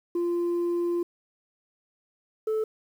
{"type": "tone pair in turn", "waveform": "sine", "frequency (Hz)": [346.3, 436.3], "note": ["F4", "A4"], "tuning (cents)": [-15, -15], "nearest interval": "major third", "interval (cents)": 400, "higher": "second", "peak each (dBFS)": -21, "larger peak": "neither", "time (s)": [[0.15, 1.03], [2.47, 2.64]], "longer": "first", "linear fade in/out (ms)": 5, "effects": ["tanh soft clip ceiling -23 dBFS", "9-bit"]}